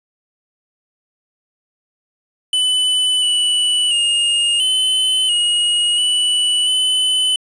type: tone with pitch steps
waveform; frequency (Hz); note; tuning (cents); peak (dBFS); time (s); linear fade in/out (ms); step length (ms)
square; 3003 / 2963 / 2842 / 3038 / 2885 / 2963 / 3019; F#7 / F#7 / F7 / F#7 / F#7 / F#7 / F#7; +25 / +2 / +30 / +45 / -44 / +2 / +34; -14; 2.53-7.36; 2; 690
effects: resampled to 22050 Hz + 7-bit